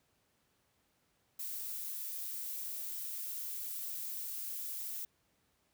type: noise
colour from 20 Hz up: violet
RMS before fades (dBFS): -41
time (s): 1.39-5.05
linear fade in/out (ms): 5
effects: pink hiss -75 dBFS RMS until 5.73 s + high-pass 60 Hz 12 dB/octave